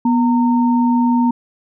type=tone pair together; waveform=sine; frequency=243.5 / 918 Hz; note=B3 / A#5; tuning=-24 / -27 cents; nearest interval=octave + major seventh; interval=2297 cents; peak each=-12 / -19 dBFS; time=0.05-1.31 s; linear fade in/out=5 ms; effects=none